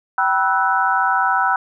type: tone cluster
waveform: sine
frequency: 773 / 975 / 1314 / 1488 Hz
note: G5 / B5 / E6 / F#6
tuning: -24 / -23 / -6 / +9 cents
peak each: -20 dBFS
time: 0.18-1.56 s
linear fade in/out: 2 ms
effects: none